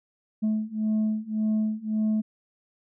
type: beating tone pair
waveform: sine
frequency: 215.2 / 217 Hz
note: A3 / A3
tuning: -38 / -24 cents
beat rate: 1.8 Hz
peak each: -25 / -24 dBFS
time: 0.42-2.22 s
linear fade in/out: 20 ms
effects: tanh soft clip ceiling -20 dBFS